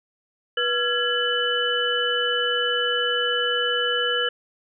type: tone cluster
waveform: sine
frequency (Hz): 487 / 1370 / 1673 / 2991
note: B4 / F6 / G#6 / F#7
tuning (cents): -24 / -34 / +12 / +18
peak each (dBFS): -26 / -28 / -26 / -24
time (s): 0.57-4.29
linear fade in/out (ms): 5
effects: none